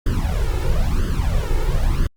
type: noise with flanger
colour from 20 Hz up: brown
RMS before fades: -18 dBFS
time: 0.06-2.07 s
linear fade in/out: 5 ms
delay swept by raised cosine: 0.62 to 2.32 ms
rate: 1 Hz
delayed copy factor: +0.9
effects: Opus 48 kbps